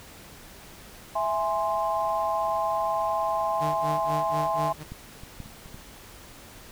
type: chord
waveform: sine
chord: E augmented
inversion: none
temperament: equal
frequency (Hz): 659.3 / 830.6 / 1046.5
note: E5 / G#5 / B#5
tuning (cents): 0 / 0 / 0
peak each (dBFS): -28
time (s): 1.15-4.73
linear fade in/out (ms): 10
type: tone with tremolo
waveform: sawtooth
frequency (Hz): 152.7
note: D#3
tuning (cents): -32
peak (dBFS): -25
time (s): 3.6-4.84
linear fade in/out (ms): 20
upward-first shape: sine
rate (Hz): 4.1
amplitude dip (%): 100
type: clicks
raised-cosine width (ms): 5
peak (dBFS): -24 / -29 / -24 / -32 / -32 / -29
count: 6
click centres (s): 4.92 / 5.235 / 5.403 / 5.46 / 5.659 / 5.745
effects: pink hiss -47 dBFS RMS until 6.71 s